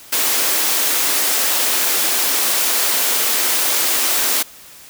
white high-pass noise, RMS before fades -17 dBFS, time 0.12-4.43 s, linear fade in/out 10 ms, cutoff 260 Hz, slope 24 dB/octave, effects white hiss -41 dBFS RMS until 4.89 s

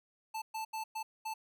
square tone bursts at uneven times, 880 Hz, A5, in tune, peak -37 dBFS, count 5, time 0.34-0.42 / 0.54-0.65 / 0.73-0.84 / 0.95-1.03 / 1.25-1.34 s, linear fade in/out 10 ms, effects none

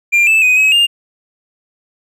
triangle tone with pitch steps, 2389 / 2631 / 2501 / 2554 / 2810 Hz, D7 / E7 / D#7 / D#7 / F7, +29 / -4 / +8 / +45 / +10 cents, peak -6 dBFS, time 0.12-0.87 s, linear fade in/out 20 ms, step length 150 ms, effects none

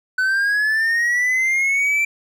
triangle linear sweep, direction up, 1500 to 2349 Hz, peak -14 dBFS, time 0.18-2.05 s, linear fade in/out 5 ms, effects none

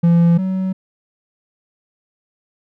triangle tone pair in turn, 170 / 188.31 Hz, F3 / F#3, -46 / +31 cents, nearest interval major second, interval 177 cents, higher second, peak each -7 / -15 dBFS, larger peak first, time 0.03-0.38 / 0.38-0.73 s, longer neither, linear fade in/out 10 ms, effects none

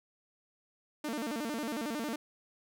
sawtooth tone with vibrato, 261.3 Hz, C4, 2 cents flat, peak -30 dBFS, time 1.04-2.16 s, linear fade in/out 5 ms, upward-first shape square, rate 11 Hz, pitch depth 240 cents each way, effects none

